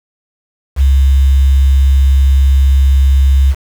sine tone with quantisation, 67.7 Hz, C#2, 40 cents flat, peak -5 dBFS, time 0.76-3.55 s, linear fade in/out 50 ms, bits 5, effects none

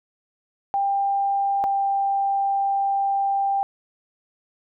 sine tone pair in turn, 794 / 790.7 Hz, G5 / G5, +22 / +15 cents, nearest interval unison, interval 7 cents, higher first, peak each -19 dBFS, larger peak neither, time 0.74-1.64 / 1.64-3.63 s, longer second, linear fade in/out 0 ms, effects none

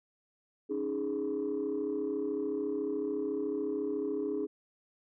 sine chord, C# suspended second, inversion none, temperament equal, 277.2 / 311.1 / 415.3 Hz, C#4 / D#4 / G#4, 0 / 0 / 0 cents, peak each -36 / -35 / -32 dBFS, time 0.69-4.47 s, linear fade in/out 20 ms, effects tanh soft clip ceiling -25 dBFS

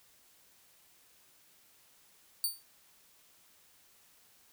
5% pulse tone with exponential decay, 4579 Hz, D8, 45 cents flat, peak -19 dBFS, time 2.44-2.63 s, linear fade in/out 1 ms, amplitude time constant 41 ms, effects white hiss -64 dBFS RMS until 4.52 s

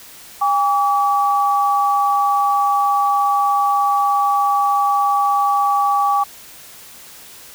sine tone pair together, 808.3 / 1145 Hz, G#5 / D6, -47 / -44 cents, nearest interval tritone, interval 603 cents, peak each -16 dBFS, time 0.41-6.24 s, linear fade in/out 10 ms, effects white hiss -40 dBFS RMS until 7.54 s

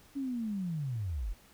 sine linear sweep, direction down, 283.4 to 37.25 Hz, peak -32 dBFS, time 0.15-1.34 s, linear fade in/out 20 ms, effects pink hiss -60 dBFS RMS until 1.53 s

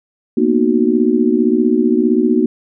sine chord, B major seventh, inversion third, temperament just, 231.5 / 246.9 / 308.7 / 370.4 Hz, A#3 / B3 / D#4 / F#4, -12 / 0 / -14 / +2 cents, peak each -16 dBFS, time 0.37-2.46 s, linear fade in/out 5 ms, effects none

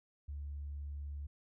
sine tone, 72 Hz, D2, 34 cents flat, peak -39 dBFS, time 0.28-1.27 s, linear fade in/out 10 ms, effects tanh soft clip ceiling -35 dBFS

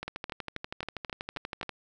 two click trains, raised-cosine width 0.3 ms, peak -19 / -20 dBFS, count 21 / 7, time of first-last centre 0.08-1.693 / 0.03-1.63 s, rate 12.4 / 3.75 Hz, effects none

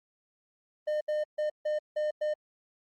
triangle tone bursts at uneven times, 606 Hz, D#5, 46 cents flat, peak -25 dBFS, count 6, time 0.87-1.01 / 1.08-1.24 / 1.38-1.5 / 1.65-1.79 / 1.96-2.11 / 2.21-2.34 s, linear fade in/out 10 ms, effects Opus 24 kbps

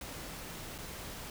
pink noise with dropouts, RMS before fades -44 dBFS, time 0.01-1.3 s, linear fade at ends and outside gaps 2 ms, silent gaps 0.781-0.785 s, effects none

